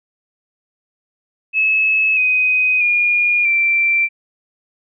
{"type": "tone with pitch steps", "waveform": "sine", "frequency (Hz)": [2590, 2508, 2428, 2350], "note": ["E7", "D#7", "D#7", "D7"], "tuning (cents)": [-31, 13, -43, 1], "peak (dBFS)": -12, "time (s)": [1.53, 4.09], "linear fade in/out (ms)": 50, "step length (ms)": 640, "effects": []}